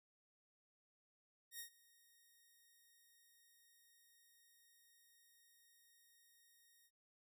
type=tone with ADSR envelope; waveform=5% pulse; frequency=1864 Hz; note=A#6; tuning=1 cent flat; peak=-36 dBFS; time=1.51-6.91 s; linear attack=83 ms; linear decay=100 ms; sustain=-23 dB; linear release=56 ms; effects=none